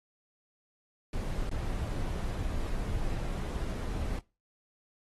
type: noise with dropouts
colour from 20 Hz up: brown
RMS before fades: -33 dBFS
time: 1.13-4.19 s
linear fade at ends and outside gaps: 2 ms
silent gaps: 1.495-1.513 s
effects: noise-tail reverb RT60 0.3 s tail -22 dB re dry + AAC 32 kbps